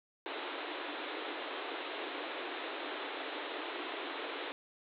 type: band-pass noise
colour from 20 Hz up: pink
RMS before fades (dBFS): -41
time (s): 0.26-4.52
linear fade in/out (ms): 0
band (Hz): 280 to 3900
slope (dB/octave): 96
effects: none